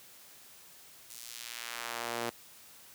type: tone with high-pass filter sweep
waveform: sawtooth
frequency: 118 Hz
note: A#2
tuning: 22 cents sharp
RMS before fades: -40 dBFS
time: 1.1-2.3 s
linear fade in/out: 5 ms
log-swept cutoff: 7300 to 370 Hz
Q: 0.79
effects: white hiss -55 dBFS RMS until 2.94 s + high-pass 60 Hz 12 dB/octave